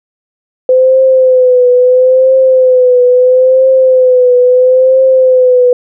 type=tone with vibrato; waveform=sine; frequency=510 Hz; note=C5; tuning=44 cents flat; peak=-3 dBFS; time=0.69-5.73 s; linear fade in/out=2 ms; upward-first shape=triangle; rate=0.75 Hz; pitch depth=57 cents each way; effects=none